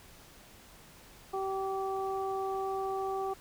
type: harmonic tone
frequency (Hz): 386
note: G4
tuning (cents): -27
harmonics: 1 / 2 / 3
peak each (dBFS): -34 / -35 / -40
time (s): 1.33-3.34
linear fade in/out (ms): 10
effects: pink hiss -55 dBFS RMS until 3.4 s